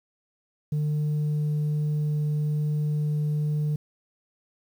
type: tone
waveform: sine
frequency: 150.1 Hz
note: D3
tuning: 38 cents sharp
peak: -20 dBFS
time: 0.72-3.76 s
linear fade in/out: 5 ms
effects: tanh soft clip ceiling -22 dBFS + 9-bit